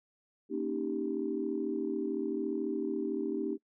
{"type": "chord", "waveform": "sine", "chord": "Eb dominant seventh", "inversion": "second", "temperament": "equal", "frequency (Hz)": [233.1, 277.2, 311.1, 392], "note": ["Bb3", "Db4", "Eb4", "G4"], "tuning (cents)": [0, 0, 0, 0], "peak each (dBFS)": [-38, -37, -35, -35], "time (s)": [0.49, 3.58], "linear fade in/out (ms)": 50, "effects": ["noise-tail reverb RT60 0.1 s tail -24 dB re dry", "tanh soft clip ceiling -20 dBFS"]}